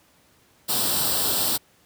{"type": "noise with comb filter", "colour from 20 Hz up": "white", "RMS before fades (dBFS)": -23, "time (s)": [0.68, 1.58], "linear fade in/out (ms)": 20, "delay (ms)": 0.23, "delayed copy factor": 0.7, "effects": ["pink hiss -59 dBFS RMS until 1.85 s", "high-pass 80 Hz 12 dB/octave"]}